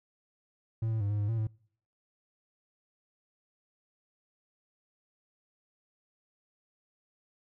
triangle tone with pitch steps, 112.3 / 111.1 / 101.1 / 104.3 / 102.9 / 113.5 / 109.2 Hz, A2 / A2 / G#2 / G#2 / G#2 / A#2 / A2, +36 / +17 / -46 / +8 / -16 / -46 / -13 cents, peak -26 dBFS, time 0.82-1.471 s, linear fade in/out 5 ms, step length 93 ms, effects noise-tail reverb RT60 0.6 s tail -26 dB re dry

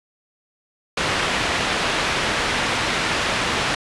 white low-pass noise, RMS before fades -22 dBFS, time 0.97-3.75 s, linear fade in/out 5 ms, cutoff 2800 Hz, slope 12 dB/octave, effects resampled to 24000 Hz

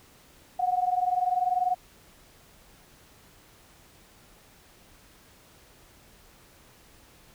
sine tone pair together, 723 / 743.3 Hz, F#5 / F#5, -40 / +8 cents, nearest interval unison, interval 48 cents, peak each -25 / -27 dBFS, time 0.59-1.75 s, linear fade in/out 10 ms, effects pink hiss -56 dBFS RMS until 7.34 s

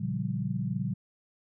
sine chord, G half-diminished seventh, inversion first, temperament just, 117.6 / 141.12 / 176.4 / 196 Hz, Bb2 / Db3 / F3 / G3, +16 / +31 / +18 / 0 cents, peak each -34 dBFS, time 0-0.94 s, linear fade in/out 10 ms, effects none

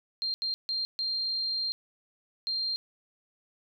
sine tone bursts at uneven times, 4186 Hz, C8, in tune, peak -28 dBFS, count 5, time 0.22-0.34 / 0.42-0.54 / 0.69-0.85 / 0.99-1.72 / 2.47-2.76 s, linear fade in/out 0 ms, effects none

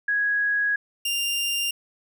sine / sawtooth tone pair in turn, 1661.2 / 2794 Hz, G#6 / F7, 0 / 0 cents, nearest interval major sixth, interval 900 cents, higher second, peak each -20 dBFS, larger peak neither, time 0.08-0.76 / 1.05-1.71 s, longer first, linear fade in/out 5 ms, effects none

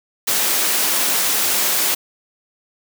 white high-pass noise, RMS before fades -18 dBFS, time 0.27-1.95 s, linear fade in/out 10 ms, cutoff 220 Hz, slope 12 dB/octave, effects none

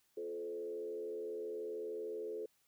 sine tone with frequency modulation, 433.1 Hz, A4, 27 cents flat, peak -39 dBFS, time 0.17-2.46 s, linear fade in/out 5 ms, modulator 80.6 Hz, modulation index 0.81, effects white hiss -75 dBFS RMS until 2.67 s

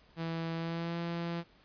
sawtooth tone with pitch glide, 164.81 to 169.84 Hz, E3 to F3, 0 to -48 cents, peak -30 dBFS, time 0.16-1.44 s, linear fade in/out 50 ms, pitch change +52 cents, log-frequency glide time 0.56-0.97 s, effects pink hiss -63 dBFS RMS until 1.64 s + resampled to 11025 Hz

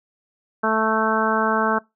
harmonic tone, 220 Hz, A3, in tune, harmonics 1 / 2 / 3 / 4 / 5 / 6 / 7, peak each -25 / -25 / -25 / -25 / -25 / -25 / -25 dBFS, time 0.63-1.79 s, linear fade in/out 10 ms, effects noise-tail reverb RT60 0.2 s tail -23 dB re dry

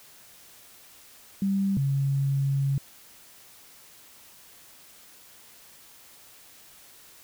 sine tone pair in turn, 196 / 137.87 Hz, G3 / C#3, 0 / -9 cents, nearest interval tritone, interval 609 cents, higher first, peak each -22 dBFS, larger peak neither, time 1.42-1.77 / 1.77-2.78 s, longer second, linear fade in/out 2 ms, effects white hiss -52 dBFS RMS until 7.23 s

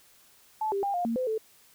sine tone with pitch steps, 867 / 396.7 / 800 / 707 / 230.1 / 511 / 439.1 Hz, A5 / G4 / G5 / F5 / A#3 / C5 / A4, -26 / +21 / +35 / +21 / -22 / -41 / -4 cents, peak -26 dBFS, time 0.61-1.38 s, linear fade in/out 5 ms, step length 110 ms, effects white hiss -59 dBFS RMS until 1.74 s

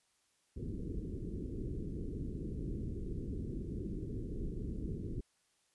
pink low-pass noise, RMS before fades -40 dBFS, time 0.56-5.21 s, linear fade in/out 10 ms, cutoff 410 Hz, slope 48 dB/octave, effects white hiss -75 dBFS RMS until 5.74 s + resampled to 24000 Hz

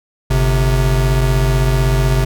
square tone pair together, 48.8 / 130.5 Hz, G1 / C3, -7 / -4 cents, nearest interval octave + perfect fourth, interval 1703 cents, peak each -15 dBFS, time 0.3-2.25 s, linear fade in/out 10 ms, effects none

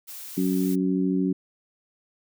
blue noise, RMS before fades -39 dBFS, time 0.07-0.76 s, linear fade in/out 20 ms
harmonic tone, 93.3 Hz, F#2, 15 cents sharp, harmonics 2 / 3 / 4, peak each -24 / -24 / -30 dBFS, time 0.37-1.33 s, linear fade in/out 10 ms
effects none

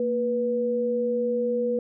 sine tone pair together, 231.2 / 488.1 Hz, A#3 / B4, -14 / -20 cents, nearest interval octave + minor second, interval 1294 cents, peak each -29 / -23 dBFS, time 0-1.79 s, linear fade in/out 2 ms, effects none

